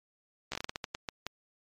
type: slowing click train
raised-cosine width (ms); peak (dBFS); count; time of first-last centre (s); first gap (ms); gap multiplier
0.2; -17; 12; 0.52-1.266; 14; 1.29
effects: MP3 64 kbps